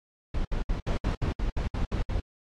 brown noise bursts, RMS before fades -27 dBFS, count 11, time 0.34-2.2 s, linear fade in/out 5 ms, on 110 ms, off 65 ms, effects low-pass 5000 Hz 12 dB/octave + AAC 64 kbps

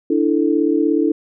sine chord, D suspended second, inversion none, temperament just, 293.7 / 330.4 / 440.5 Hz, D4 / E4 / A4, 0 / +4 / +2 cents, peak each -17 / -17 / -20 dBFS, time 0.1-1.12 s, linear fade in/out 5 ms, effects none

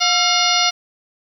harmonic tone with a mistuned harmonic, 714 Hz, F5, 38 cents sharp, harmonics 1 / 2 / 3 / 4 / 5 / 6 / 7 / 8, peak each -22 / -22 / -22 / -22 / -22 / -22 / -22 / -22 dBFS, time 0-0.71 s, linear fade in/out 20 ms, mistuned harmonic 2, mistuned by -80 cents, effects 8-bit

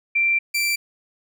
sine / sawtooth tone pair in turn, 2356 / 2346 Hz, D7 / D7, +5 / -2 cents, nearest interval unison, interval 7 cents, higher first, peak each -16 dBFS, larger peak neither, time 0.15-0.39 / 0.54-0.76 s, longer first, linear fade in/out 10 ms, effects none

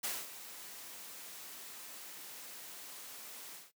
white noise with ADSR envelope, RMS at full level -36 dBFS, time 0.03-3.72 s, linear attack 14 ms, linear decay 220 ms, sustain -13 dB, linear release 180 ms, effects noise-tail reverb RT60 0.1 s tail -18 dB re dry + high-pass 200 Hz 12 dB/octave

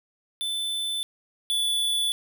square tone pair in turn, 3520 / 3456 Hz, A7 / A7, 0 / -32 cents, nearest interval unison, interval 32 cents, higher first, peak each -27 / -23 dBFS, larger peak second, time 0.41-1.03 / 1.5-2.12 s, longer neither, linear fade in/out 0 ms, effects none

